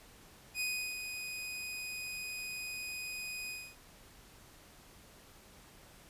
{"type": "tone with ADSR envelope", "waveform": "sawtooth", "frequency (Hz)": 2492, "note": "D#7", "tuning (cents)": 2, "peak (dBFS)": -29, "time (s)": [0.54, 3.76], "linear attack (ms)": 66, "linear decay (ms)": 350, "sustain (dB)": -7, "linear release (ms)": 260, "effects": ["pink hiss -58 dBFS RMS until 6.09 s", "resampled to 32000 Hz"]}